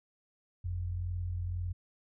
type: tone pair together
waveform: sine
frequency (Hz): 47.36 / 89.4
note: F#1 / F2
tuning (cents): +41 / +41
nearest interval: major seventh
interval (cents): 1100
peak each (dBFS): -40 / -33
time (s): 0.64-1.73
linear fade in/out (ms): 10
effects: none